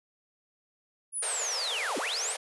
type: linear two-way sweep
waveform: sine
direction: down then up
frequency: 10548 to 228.7 to 9390 Hz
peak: -30 dBFS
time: 1.12-2.36 s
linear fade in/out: 50 ms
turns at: 1.98 s
type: band-pass noise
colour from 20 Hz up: pink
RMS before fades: -37 dBFS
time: 1.22-2.37 s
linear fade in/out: 10 ms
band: 430 to 11000 Hz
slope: 96 dB/octave
effects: none